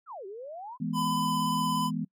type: exponential two-way sweep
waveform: sine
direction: down then up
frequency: 1445 to 370 to 1055 Hz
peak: -38 dBFS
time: 0.06-0.78 s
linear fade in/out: 50 ms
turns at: 0.26 s
type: chord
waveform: sine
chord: E major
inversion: none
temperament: equal with one note detuned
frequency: 164.81 / 210.1 / 246.9 Hz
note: E3 / G#3 / B3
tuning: 0 / +20 / 0 cents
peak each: -33 dBFS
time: 0.8-2.05 s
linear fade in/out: 10 ms
type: tone with vibrato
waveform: square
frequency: 1006 Hz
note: B5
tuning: 32 cents sharp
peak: -29 dBFS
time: 0.93-1.91 s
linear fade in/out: 50 ms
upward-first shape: square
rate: 17 Hz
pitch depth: 13 cents each way
effects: noise-tail reverb RT60 0.1 s tail -24 dB re dry